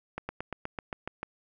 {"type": "slowing click train", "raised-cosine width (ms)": 0.5, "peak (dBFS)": -19, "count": 9, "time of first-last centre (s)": [0.18, 1.23], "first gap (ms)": 110, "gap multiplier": 1.05, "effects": []}